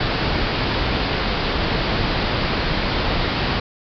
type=low-pass noise; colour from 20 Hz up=pink; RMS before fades=-21 dBFS; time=0-3.6 s; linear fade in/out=5 ms; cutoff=5000 Hz; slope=96 dB/octave; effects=none